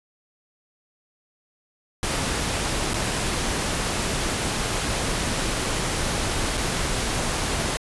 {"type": "noise with dropouts", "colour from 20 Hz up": "pink", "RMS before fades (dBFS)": -25, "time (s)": [2.03, 7.77], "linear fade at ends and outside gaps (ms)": 0, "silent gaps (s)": [[2.934, 2.942], [6.572, 6.577]], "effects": ["resampled to 24000 Hz"]}